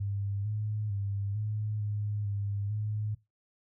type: tone with pitch steps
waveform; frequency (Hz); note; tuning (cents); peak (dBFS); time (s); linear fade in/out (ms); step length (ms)
sine; 100.1 / 106.3 / 99.9 / 106.5 / 104.1 / 101 / 106.2; G2 / G#2 / G2 / G#2 / G#2 / G#2 / G#2; +37 / +41 / +33 / +44 / +5 / -48 / +39; -30; 0-3.15; 10; 450
effects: noise-tail reverb RT60 0.2 s tail -18 dB re dry